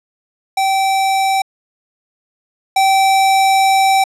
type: tone pair in turn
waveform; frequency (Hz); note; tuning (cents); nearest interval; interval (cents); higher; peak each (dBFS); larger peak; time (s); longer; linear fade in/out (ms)
square; 774 / 774; G5 / G5; -22 / -22; unison; 0; neither; -13 / -10; second; 0.57-1.42 / 2.76-4.04; second; 5
effects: low-pass 11000 Hz 12 dB/octave

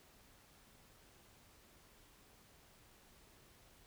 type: silence
effects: pink hiss -65 dBFS RMS until 3.86 s

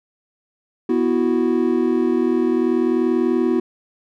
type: chord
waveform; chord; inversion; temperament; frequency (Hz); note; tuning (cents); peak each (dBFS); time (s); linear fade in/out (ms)
triangle; B suspended fourth; none; equal; 246.9 / 329.6 / 370; B3 / E4 / F#4; 0 / 0 / 0; -18; 0.89-3.6; 5
effects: none

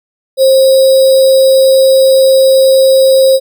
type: tone with sample-and-hold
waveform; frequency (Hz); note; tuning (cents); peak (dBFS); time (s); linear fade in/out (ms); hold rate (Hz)
sine; 531; C5; +25; -3; 0.37-3.4; 50; 4410
effects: none

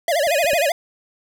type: tone with vibrato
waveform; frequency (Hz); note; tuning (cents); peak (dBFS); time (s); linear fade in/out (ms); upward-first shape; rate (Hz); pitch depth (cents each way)
square; 622.3; D#5; 0; -17; 0.08-0.72; 2; sine; 13; 210
type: tone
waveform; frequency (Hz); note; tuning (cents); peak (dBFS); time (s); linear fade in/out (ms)
square; 2489; D#7; 0; -25; 0.27-0.7; 50
type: clicks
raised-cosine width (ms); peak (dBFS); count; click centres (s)
2; -28 / -26 / -18; 3; 0.271 / 0.445 / 0.533
effects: none

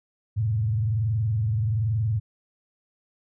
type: tone with frequency modulation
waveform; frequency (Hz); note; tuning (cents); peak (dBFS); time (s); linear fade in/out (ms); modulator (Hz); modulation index
sine; 109.4; A2; -9; -21; 0.36-2.2; 20; 21.2; 0.59
effects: none

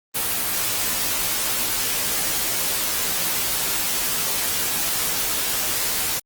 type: noise with comb filter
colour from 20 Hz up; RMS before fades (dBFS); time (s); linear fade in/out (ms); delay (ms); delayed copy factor
white; -23; 0.14-6.2; 20; 14; -1
effects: Opus 24 kbps

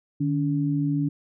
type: tone pair together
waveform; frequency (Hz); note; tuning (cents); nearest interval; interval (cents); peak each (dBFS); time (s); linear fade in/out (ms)
sine; 150.55 / 284.2; D3 / C#4; +43 / +43; major seventh; 1100; -24; 0.2-1.09; 10
effects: none

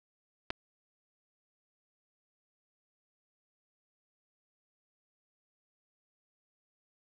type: clicks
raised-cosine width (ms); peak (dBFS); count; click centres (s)
0.3; -17 / -23; 2; 0.504 / 0.507
effects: none

